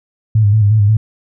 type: tone with vibrato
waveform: sine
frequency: 105.5 Hz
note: G#2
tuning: 28 cents sharp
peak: -7 dBFS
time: 0.35-0.97 s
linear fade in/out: 5 ms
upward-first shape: square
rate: 5.6 Hz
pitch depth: 59 cents each way
effects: none